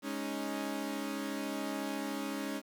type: chord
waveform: sawtooth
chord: Ab suspended fourth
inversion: none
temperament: equal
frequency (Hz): 207.7 / 277.2 / 311.1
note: Ab3 / Db4 / Eb4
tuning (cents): 0 / 0 / 0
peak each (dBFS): -37 / -34 / -37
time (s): 0.02-2.62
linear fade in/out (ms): 50
effects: 10-bit